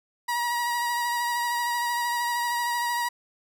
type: tone with vibrato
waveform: 30% pulse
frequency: 957 Hz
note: A#5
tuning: 45 cents sharp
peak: -22 dBFS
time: 0.28-3.09 s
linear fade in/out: 10 ms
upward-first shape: sine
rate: 13 Hz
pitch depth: 21 cents each way
effects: none